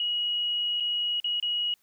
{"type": "tone with dropouts", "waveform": "sine", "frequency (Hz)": 2903, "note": "F#7", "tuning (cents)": -34, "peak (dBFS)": -25, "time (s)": [0, 1.74], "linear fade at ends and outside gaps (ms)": 2, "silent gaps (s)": [[0.801, 0.805], [1.201, 1.243], [1.4, 1.426]], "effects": ["white hiss -68 dBFS RMS until 1.82 s"]}